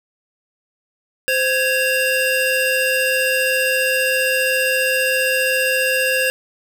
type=tone cluster; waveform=square; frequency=519 / 1662 / 2765 Hz; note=C5 / G#6 / F7; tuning=-14 / +1 / -18 cents; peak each=-21 dBFS; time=1.28-6.3 s; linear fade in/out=0 ms; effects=none